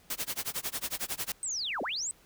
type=noise with tremolo; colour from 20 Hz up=white; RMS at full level=-32 dBFS; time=0.1-1.32 s; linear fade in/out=2 ms; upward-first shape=sine; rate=11 Hz; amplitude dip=100%
type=linear two-way sweep; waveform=sine; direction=down then up; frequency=8372 to 201.4 to 8372 Hz; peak=-31 dBFS; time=1.43-2.11 s; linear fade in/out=0 ms; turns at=1.82 s
effects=pink hiss -61 dBFS RMS until 2.25 s